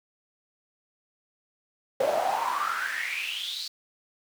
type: noise with high-pass filter sweep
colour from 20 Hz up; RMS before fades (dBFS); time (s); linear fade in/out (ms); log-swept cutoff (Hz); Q
brown; -29; 2-3.68; 5; 540 to 4500; 8.8
effects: none